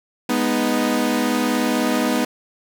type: chord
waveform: sawtooth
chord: G# minor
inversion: none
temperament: equal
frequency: 207.7 / 246.9 / 311.1 Hz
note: G#3 / B3 / D#4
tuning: 0 / 0 / 0 cents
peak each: -21 / -16 / -19 dBFS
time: 0.29-2.25 s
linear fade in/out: 5 ms
effects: 8-bit